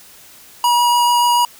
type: tone with vibrato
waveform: square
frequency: 962 Hz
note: B5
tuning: 46 cents flat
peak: -12 dBFS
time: 0.64-1.45 s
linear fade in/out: 2 ms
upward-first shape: triangle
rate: 6.9 Hz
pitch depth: 9 cents each way
effects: white hiss -43 dBFS RMS until 1.59 s